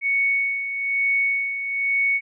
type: tone with tremolo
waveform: sine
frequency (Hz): 2222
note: C#7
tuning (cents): +4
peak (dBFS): -17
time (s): 0.01-2.21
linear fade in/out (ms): 50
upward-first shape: sine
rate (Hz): 1.1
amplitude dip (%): 60
effects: none